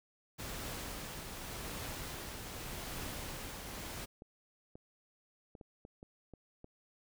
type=noise with tremolo; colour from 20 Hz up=pink; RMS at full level=-42 dBFS; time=0.38-4.06 s; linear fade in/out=20 ms; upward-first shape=triangle; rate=0.85 Hz; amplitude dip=35%
type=clicks; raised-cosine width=2 ms; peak=-37 dBFS; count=8; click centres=4.221 / 4.755 / 5.552 / 5.612 / 5.851 / 6.029 / 6.337 / 6.644 s
effects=none